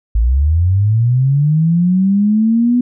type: linear sweep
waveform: sine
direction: up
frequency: 52 to 248.1 Hz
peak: -9 dBFS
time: 0.15-2.81 s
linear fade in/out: 5 ms
effects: none